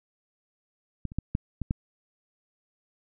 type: clicks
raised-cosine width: 5 ms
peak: -19 / -29 / -15 / -13 / -18 / -13 dBFS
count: 6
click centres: 1.053 / 1.119 / 1.186 / 1.351 / 1.617 / 1.709 s
effects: none

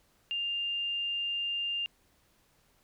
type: tone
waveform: sine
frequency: 2800 Hz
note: F7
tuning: 4 cents sharp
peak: -30 dBFS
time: 0.31-1.86 s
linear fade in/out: 0 ms
effects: pink hiss -68 dBFS RMS until 2.83 s

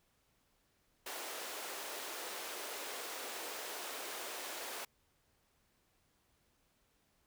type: high-pass noise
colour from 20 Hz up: pink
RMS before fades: -44 dBFS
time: 1.06-4.85 s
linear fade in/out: 5 ms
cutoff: 380 Hz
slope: 24 dB/octave
effects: pink hiss -75 dBFS RMS until 7.26 s

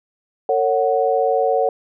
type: chord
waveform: sine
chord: F# major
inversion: first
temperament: equal with one note detuned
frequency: 454.2 / 554.4 / 740 Hz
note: A#4 / C#5 / F#5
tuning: -45 / 0 / 0 cents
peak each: -19 dBFS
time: 0.49-1.69 s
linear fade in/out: 2 ms
effects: none

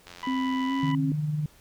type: click train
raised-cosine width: 0.2 ms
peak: -26 dBFS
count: 75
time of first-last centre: 0.07-0.914 s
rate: 87.7 Hz
type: harmonic tone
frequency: 990 Hz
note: B5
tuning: 4 cents sharp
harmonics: 1 / 2 / 3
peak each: -32 / -38 / -42 dBFS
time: 0.23-0.95 s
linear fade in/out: 2 ms
type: tone with pitch glide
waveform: sine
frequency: 261.6 to 270.4 Hz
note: C4 to C#4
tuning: 0 to -43 cents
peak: -25 dBFS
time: 0.27-1.12 s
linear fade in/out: 2 ms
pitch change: +57 cents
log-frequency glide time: 0.66-0.73 s
type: tone with tremolo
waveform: sine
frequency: 151.1 Hz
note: D3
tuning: 50 cents sharp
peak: -23 dBFS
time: 0.83-1.46 s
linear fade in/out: 2 ms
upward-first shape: sine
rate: 20 Hz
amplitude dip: 45%
effects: pink hiss -57 dBFS RMS until 1.6 s

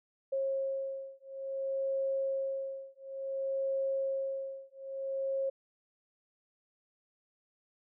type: beating tone pair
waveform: sine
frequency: 540 / 540.57 Hz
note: C#5 / C#5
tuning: -45 / -44 cents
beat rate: 0.57 Hz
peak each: -35 / -35 dBFS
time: 0.32-5.5 s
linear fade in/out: 10 ms
effects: none

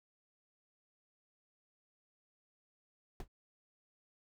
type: noise with exponential decay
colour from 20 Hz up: brown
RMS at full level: -34 dBFS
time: 3.2-3.28 s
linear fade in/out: 2 ms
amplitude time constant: 16 ms
effects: none

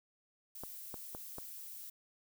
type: noise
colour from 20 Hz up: violet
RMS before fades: -48 dBFS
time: 0.55-1.9 s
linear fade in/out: 5 ms
type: clicks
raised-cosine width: 1 ms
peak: -30 dBFS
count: 4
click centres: 0.636 / 0.942 / 1.149 / 1.384 s
effects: none

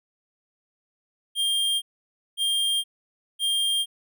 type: tone bursts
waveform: square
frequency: 3202 Hz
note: G7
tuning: 36 cents sharp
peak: -22 dBFS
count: 3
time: 1.35-3.86 s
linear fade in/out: 50 ms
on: 470 ms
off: 550 ms
effects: none

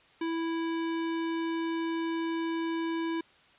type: tone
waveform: square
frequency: 329.6 Hz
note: E4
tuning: in tune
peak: -30 dBFS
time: 0.21-3.21 s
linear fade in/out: 5 ms
effects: white hiss -60 dBFS RMS until 3.58 s + resampled to 8000 Hz

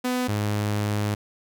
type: tone pair in turn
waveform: sawtooth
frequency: 250.4 / 104.25 Hz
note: B3 / G#2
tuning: +24 / +7 cents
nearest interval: octave + minor third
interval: 1517 cents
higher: first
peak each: -19 dBFS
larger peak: neither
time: 0.04-0.28 / 0.28-1.15 s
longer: second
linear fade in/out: 10 ms
effects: none

